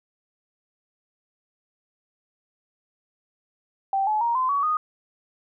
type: tone with pitch steps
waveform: sine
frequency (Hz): 780 / 855.5 / 938.4 / 1029.2 / 1128.9 / 1238.2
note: G5 / A5 / A#5 / C6 / C#6 / D#6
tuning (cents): -9 / -49 / +11 / -29 / +31 / -9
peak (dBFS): -20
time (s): 3.93-4.77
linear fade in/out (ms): 2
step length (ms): 140
effects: none